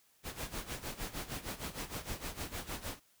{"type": "noise with tremolo", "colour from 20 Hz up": "pink", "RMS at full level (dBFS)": -39, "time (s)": [0.23, 3], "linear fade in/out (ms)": 50, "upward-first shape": "sine", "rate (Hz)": 6.5, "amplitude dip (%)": 80, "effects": ["white hiss -69 dBFS RMS until 3.2 s"]}